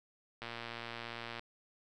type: click train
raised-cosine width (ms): 0.3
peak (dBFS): -26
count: 115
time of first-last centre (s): 0.42-1.394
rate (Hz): 117
effects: none